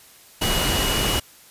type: tone in noise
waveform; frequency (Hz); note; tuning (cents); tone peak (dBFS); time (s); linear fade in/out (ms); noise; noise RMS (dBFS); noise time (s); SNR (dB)
sine; 2912; F#7; -28; -26; 0.41-1.2; 10; pink; -22; 0.41-1.2; -7
effects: white hiss -49 dBFS RMS until 1.5 s + resampled to 32000 Hz